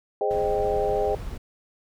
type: chord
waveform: sine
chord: Ab major seventh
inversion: none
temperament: equal with one note detuned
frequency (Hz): 415.3 / 523.3 / 615.5 / 784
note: Ab4 / C5 / Eb5 / G5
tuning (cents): 0 / 0 / -19 / 0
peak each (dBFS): -25 / -28 / -28 / -28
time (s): 0.21-1.15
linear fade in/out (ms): 2
type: noise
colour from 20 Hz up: brown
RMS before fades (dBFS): -34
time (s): 0.3-1.38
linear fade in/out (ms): 10
effects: none